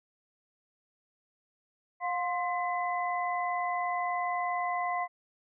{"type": "tone cluster", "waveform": "sine", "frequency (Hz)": [711, 1048, 2013], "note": ["F5", "C6", "B6"], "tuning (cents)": [31, 2, 33], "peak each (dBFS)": [-31, -33, -37], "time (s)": [2, 5.08], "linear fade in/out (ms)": 50, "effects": []}